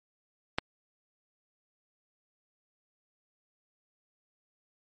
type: click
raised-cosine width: 0.3 ms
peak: -10 dBFS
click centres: 0.585 s
effects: MP3 48 kbps